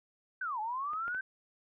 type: linear two-way sweep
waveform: sine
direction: down then up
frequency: 1568 to 834 to 1568 Hz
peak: -33 dBFS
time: 0.41-1.21 s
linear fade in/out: 5 ms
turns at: 0.6 s
type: clicks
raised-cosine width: 0.5 ms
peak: -36 / -31 / -34 dBFS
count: 3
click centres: 0.934 / 1.08 / 1.147 s
effects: none